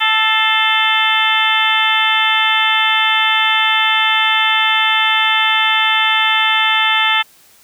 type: harmonic tone with a mistuned harmonic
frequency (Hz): 440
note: A4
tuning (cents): 0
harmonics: 2 / 3 / 4 / 5 / 6 / 7 / 8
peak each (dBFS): -19 / -19 / -19 / -19 / -19 / -19 / -19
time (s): 0-7.23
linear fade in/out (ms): 20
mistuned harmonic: 5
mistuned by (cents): -65
effects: white hiss -48 dBFS RMS until 7.63 s